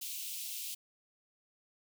white high-pass noise, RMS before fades -41 dBFS, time 0.01-0.75 s, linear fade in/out 10 ms, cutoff 2500 Hz, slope 48 dB/octave, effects none

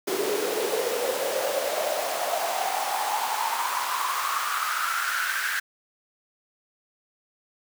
pink noise with high-pass filter sweep, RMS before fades -27 dBFS, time 0.07-5.6 s, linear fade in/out 10 ms, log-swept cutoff 380 to 1600 Hz, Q 7, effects none

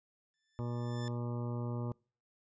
15% pulse tone with exponential growth, 1760 Hz, A6, in tune, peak -38 dBFS, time 0.34-1.08 s, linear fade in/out 0 ms, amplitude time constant 160 ms
harmonic tone, 120 Hz, B2, 49 cents flat, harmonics 1 / 2 / 3 / 4 / 5 / 7 / 8 / 9 / 10, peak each -36 / -42 / -46 / -48 / -50 / -53 / -54 / -55 / -56 dBFS, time 0.59-1.92 s, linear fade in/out 0 ms
effects noise-tail reverb RT60 0.4 s tail -26 dB re dry + resampled to 16000 Hz

